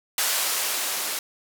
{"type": "noise with band-pass filter sweep", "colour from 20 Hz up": "violet", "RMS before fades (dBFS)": -26, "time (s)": [0.18, 1.19], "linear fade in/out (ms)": 2, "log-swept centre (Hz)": [650, 330], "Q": 0.7, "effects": []}